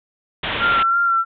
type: low-pass noise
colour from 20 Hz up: white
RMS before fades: -24 dBFS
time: 0.43-0.83 s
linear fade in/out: 5 ms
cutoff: 3600 Hz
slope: 96 dB/octave
type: tone with vibrato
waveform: sine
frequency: 1369 Hz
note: F6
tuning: 35 cents flat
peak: -14 dBFS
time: 0.59-1.25 s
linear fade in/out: 50 ms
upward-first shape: sine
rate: 3 Hz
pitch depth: 30 cents each way
effects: none